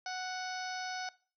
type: harmonic tone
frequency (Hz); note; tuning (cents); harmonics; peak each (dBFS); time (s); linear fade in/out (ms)
740; F#5; 0; 1 / 2 / 3 / 4 / 5 / 6 / 7 / 8; -39 / -42 / -48 / -54 / -52 / -48 / -47 / -50; 0.06-1.09; 2
effects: noise-tail reverb RT60 0.4 s tail -21 dB re dry